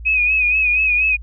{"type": "tone with vibrato", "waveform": "sine", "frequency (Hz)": 2512, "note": "D#7", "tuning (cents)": 16, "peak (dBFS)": -13, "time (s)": [0.05, 1.17], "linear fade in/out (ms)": 20, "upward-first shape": "sine", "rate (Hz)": 4.2, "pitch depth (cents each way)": 58, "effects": ["added 57 Hz sine -30 dBFS peak until 1.22 s"]}